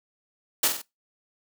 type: noise with echo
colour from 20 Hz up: white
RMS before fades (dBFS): -21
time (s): 0.63-0.68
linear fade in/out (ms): 5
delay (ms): 46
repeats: 3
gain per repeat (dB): -6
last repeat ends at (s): 0.818
effects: noise-tail reverb RT60 0.2 s tail -22 dB re dry + high-pass 200 Hz 12 dB/octave